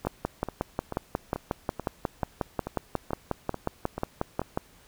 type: two click trains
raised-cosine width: 1 ms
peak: -18 / -12 dBFS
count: 11 / 26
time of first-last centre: 0.05-4.417 / 0.07-4.575 s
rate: 2.29 / 5.55 Hz
effects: pink hiss -57 dBFS RMS until 4.87 s